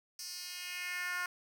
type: tone with high-pass filter sweep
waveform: 10% pulse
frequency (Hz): 358.1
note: F4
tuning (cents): +43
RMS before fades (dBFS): -40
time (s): 0.19-1.26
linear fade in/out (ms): 2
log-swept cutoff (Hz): 5500 to 1300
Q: 2.2
effects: none